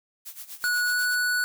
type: noise with tremolo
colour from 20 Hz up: blue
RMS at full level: -38 dBFS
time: 0.25-1.16 s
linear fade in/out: 20 ms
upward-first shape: sine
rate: 8.1 Hz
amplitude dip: 80%
type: tone with pitch glide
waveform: square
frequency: 1465 to 1476 Hz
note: F#6 to F#6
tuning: -18 to -5 cents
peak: -23 dBFS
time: 0.64-1.44 s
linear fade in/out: 0 ms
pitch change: +13 cents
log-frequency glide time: 0.85-1.01 s
effects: none